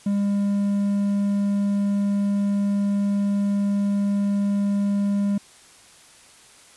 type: tone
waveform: triangle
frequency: 201.4 Hz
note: G3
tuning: 47 cents sharp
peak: -17 dBFS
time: 0.06-5.38 s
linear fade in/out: 5 ms
effects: white hiss -50 dBFS RMS until 6.76 s + resampled to 24000 Hz